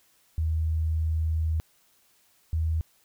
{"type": "tone pair in turn", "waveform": "sine", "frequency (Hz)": [79.7, 80.25], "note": ["D#2", "E2"], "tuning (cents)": [42, -46], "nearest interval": "unison", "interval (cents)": 12, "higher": "second", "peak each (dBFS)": -23, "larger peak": "neither", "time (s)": [[0.38, 1.6], [2.53, 2.81]], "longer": "first", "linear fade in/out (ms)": 0, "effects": ["white hiss -64 dBFS RMS until 3.04 s"]}